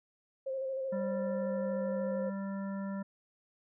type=tone with vibrato; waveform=sine; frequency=531 Hz; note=C5; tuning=25 cents sharp; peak=-33 dBFS; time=0.46-2.3 s; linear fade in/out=10 ms; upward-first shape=square; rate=13 Hz; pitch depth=23 cents each way
type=harmonic tone; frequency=196 Hz; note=G3; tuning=in tune; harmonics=1 / 3 / 5 / 7 / 9; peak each=-35 / -45 / -49 / -52 / -54 dBFS; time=0.92-3.03 s; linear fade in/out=10 ms
effects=none